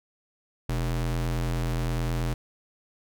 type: ring-modulated tone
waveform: square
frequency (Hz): 85.2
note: F2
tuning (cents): -42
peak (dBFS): -23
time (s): 0.69-2.34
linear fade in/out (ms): 5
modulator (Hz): 40.5
effects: none